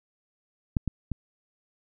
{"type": "clicks", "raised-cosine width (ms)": 5, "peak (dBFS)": [-11, -15, -18], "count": 3, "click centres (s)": [0.768, 0.877, 1.117], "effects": []}